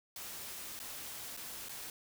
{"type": "noise with dropouts", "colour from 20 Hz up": "white", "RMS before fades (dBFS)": -45, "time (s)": [0.16, 1.9], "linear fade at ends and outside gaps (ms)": 1, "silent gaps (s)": [[0.791, 0.8], [1.366, 1.373], [1.686, 1.693]], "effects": []}